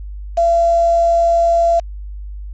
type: tone with quantisation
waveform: sine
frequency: 678 Hz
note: E5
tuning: 49 cents sharp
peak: -10 dBFS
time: 0.37-1.8 s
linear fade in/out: 10 ms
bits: 5
effects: added 50 Hz sine -26 dBFS peak until 2.53 s + resampled to 16000 Hz